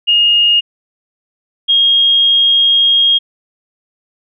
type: tone pair in turn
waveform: sine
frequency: 2849 / 3254 Hz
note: F7 / G#7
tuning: +34 / -36 cents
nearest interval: major second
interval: 230 cents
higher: second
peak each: -7 dBFS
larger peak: neither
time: 0.07-0.61 / 1.68-3.19 s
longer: second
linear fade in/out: 20 ms
effects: none